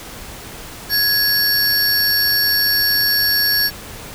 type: tone cluster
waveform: sine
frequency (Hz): 1670 / 4467 / 5530 / 11400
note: G#6 / C#8 / F8 / F9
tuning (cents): +9 / +12 / -18 / +34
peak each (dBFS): -19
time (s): 0.89-3.71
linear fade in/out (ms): 50
effects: pink hiss -34 dBFS RMS until 4.14 s